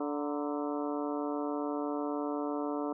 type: harmonic tone with a mistuned harmonic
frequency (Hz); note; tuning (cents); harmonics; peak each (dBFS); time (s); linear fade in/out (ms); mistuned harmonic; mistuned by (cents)
146.1; D3; -9; 2 / 3 / 4 / 5 / 6 / 7 / 8 / 9; -34 / -38 / -40 / -42 / -44 / -45 / -46 / -47; 0-2.93; 5; 6; +92
effects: none